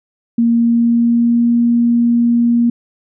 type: tone with pitch glide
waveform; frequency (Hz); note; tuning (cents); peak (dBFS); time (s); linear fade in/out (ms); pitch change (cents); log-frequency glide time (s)
sine; 233.1 to 236.4; A#3 to A#3; 0 to +24; -9; 0.38-2.7; 5; +24; 0.5-1.51
effects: none